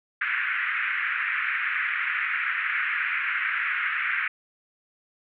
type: band-pass noise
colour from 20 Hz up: pink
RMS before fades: -27 dBFS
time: 0.21-4.28 s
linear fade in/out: 5 ms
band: 1400 to 2400 Hz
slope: 48 dB/octave
effects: none